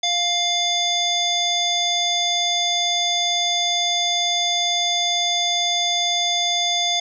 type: harmonic tone with a mistuned harmonic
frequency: 700 Hz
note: F5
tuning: 4 cents sharp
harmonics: 1 / 3 / 5 / 7 / 9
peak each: -25 / -29 / -20 / -30 / -27 dBFS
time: 0.03-7 s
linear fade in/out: 5 ms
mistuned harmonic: 9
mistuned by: +44 cents
effects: none

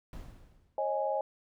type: noise with exponential decay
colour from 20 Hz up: brown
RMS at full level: -41 dBFS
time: 0.13-0.96 s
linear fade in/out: 1 ms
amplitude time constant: 180 ms
type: chord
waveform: sine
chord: C# suspended second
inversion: none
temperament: equal with one note detuned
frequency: 542.3 / 622.3 / 830.6 Hz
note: C#5 / D#5 / G#5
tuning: -38 / 0 / 0 cents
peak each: -33 dBFS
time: 0.78-1.21 s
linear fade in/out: 2 ms
effects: none

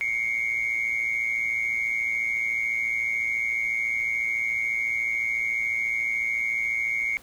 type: tone pair together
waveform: sine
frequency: 2140 / 2254 Hz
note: C7 / C#7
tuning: +38 / +28 cents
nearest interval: minor second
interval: 90 cents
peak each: -25 / -26 dBFS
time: 0.01-7.17 s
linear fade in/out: 0 ms
effects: tanh soft clip ceiling -18 dBFS + pink hiss -51 dBFS RMS until 7.22 s

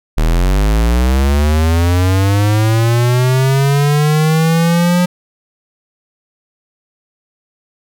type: linear sweep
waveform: square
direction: up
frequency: 37.4 to 179.5 Hz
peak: -10 dBFS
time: 0.17-5.06 s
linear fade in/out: 10 ms
effects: none

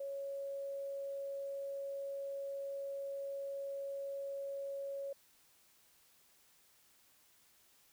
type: tone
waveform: sine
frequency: 554.4 Hz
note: C#5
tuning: in tune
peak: -39 dBFS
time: 0-5.13 s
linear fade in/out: 5 ms
effects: white hiss -68 dBFS RMS until 7.92 s

